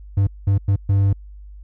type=tone bursts at uneven times; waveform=triangle; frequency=98.8 Hz; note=G2; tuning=14 cents sharp; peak=-11 dBFS; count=4; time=0.17-0.27 / 0.47-0.58 / 0.68-0.76 / 0.89-1.13 s; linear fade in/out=5 ms; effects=added 50 Hz sine -36 dBFS peak until 1.63 s